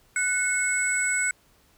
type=tone cluster; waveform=sine; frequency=1488 / 2178 / 7900 Hz; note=F#6 / C#7 / B8; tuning=+9 / -31 / 0 cents; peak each=-26 dBFS; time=0.16-1.31 s; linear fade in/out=2 ms; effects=tanh soft clip ceiling -14 dBFS + pink hiss -61 dBFS RMS until 1.77 s